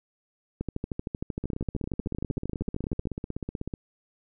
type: two click trains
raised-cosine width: 3 ms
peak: -17 / -19 dBFS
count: 33 / 38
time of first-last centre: 0.61-3.072 / 1.44-3.738 s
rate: 13 / 16.1 Hz
effects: none